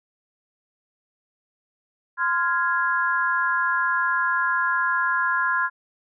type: chord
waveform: sine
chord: F minor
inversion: second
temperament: equal with one note detuned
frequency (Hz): 1035.7 / 1396.9 / 1661.2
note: C6 / F6 / Ab6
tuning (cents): -18 / 0 / 0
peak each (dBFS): -24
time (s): 2.17-5.7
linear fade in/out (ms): 50
effects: none